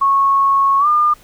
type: tone with pitch glide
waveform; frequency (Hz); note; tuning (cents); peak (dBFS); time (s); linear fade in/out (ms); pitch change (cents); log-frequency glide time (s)
sine; 1100 to 1206.5; C#6 to D6; -14 to +46; -10; 0.01-1.14; 10; +160; 0.79-0.87
effects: pink hiss -47 dBFS RMS until 1.23 s